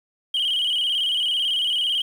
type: tone with vibrato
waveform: sine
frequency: 3070 Hz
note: G7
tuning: 37 cents flat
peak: -18 dBFS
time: 0.34-2.02 s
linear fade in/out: 5 ms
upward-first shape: square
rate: 18 Hz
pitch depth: 67 cents each way
effects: tanh soft clip ceiling -17 dBFS + 8-bit